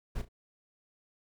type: noise with echo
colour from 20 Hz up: brown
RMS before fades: -34 dBFS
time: 0.15-0.22 s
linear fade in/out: 10 ms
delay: 34 ms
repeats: 2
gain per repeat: -12 dB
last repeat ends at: 0.288 s
effects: none

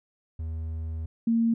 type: tone pair in turn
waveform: triangle / sine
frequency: 80.3 / 229.5 Hz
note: E2 / A#3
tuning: -45 / -27 cents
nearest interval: octave + tritone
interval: 1818 cents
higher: second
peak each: -28 / -20 dBFS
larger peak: second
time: 0.39-1.06 / 1.27-1.54 s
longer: first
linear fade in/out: 5 ms
effects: none

